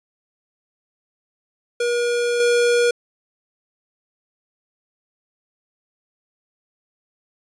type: tone with level steps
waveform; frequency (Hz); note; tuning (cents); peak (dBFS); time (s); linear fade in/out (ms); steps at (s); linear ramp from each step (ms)
square; 479.1; A#4; +47; -19 / -15; 1.8-2.91; 5; 2.4; 2
effects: resampled to 22050 Hz